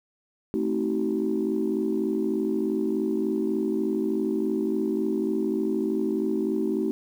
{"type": "chord", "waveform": "sine", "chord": "A diminished seventh", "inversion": "none", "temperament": "just", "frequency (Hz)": [220, 264, 316.8, 380.2], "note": ["A3", "C4", "Eb4", "Gb4"], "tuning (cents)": [0, 16, 31, 47], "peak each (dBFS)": [-28, -31, -27, -27], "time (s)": [0.54, 6.91], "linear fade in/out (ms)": 0, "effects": ["tanh soft clip ceiling -15 dBFS", "9-bit"]}